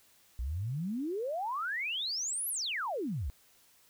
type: exponential two-way sweep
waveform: sine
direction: up then down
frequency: 56.4 to 12000 to 56.4 Hz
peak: -32 dBFS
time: 0.39-3.3 s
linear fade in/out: 0 ms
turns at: 2.49 s
effects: white hiss -64 dBFS RMS until 3.89 s